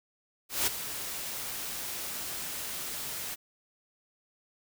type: noise with ADSR envelope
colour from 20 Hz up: white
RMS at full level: -26 dBFS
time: 0.49-3.36 s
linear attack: 180 ms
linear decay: 14 ms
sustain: -11 dB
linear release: 29 ms
effects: none